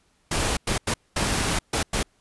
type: noise bursts at uneven times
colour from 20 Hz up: pink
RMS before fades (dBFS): -24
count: 6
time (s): 0.31-0.57 / 0.67-0.78 / 0.87-0.94 / 1.16-1.59 / 1.73-1.83 / 1.93-2.03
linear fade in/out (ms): 5
effects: pink hiss -65 dBFS RMS until 2.2 s + resampled to 24000 Hz